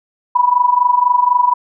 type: tone with amplitude modulation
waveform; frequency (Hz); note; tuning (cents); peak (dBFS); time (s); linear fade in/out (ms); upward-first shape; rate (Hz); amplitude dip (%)
sine; 983; B5; -8; -6; 0.35-1.54; 10; sine; 24; 80
effects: none